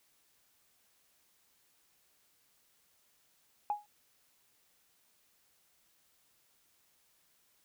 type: tone with exponential decay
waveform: sine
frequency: 830.6 Hz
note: G#5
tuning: in tune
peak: -26 dBFS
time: 3.7-3.86 s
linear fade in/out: 1 ms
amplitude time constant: 34 ms
effects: tanh soft clip ceiling -22 dBFS + white hiss -71 dBFS RMS until 7.64 s